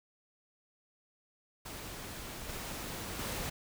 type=noise with level steps; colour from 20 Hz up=pink; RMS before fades=-44 / -41 / -38 dBFS; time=1.65-3.5 s; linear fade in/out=10 ms; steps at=2.49 / 3.19 s; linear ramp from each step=2 ms; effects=none